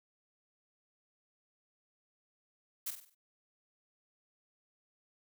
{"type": "noise with echo", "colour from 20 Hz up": "blue", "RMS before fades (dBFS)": -37, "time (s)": [2.86, 2.91], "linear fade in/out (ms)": 10, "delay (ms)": 48, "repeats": 5, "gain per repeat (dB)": -7, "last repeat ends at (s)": 3.15, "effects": []}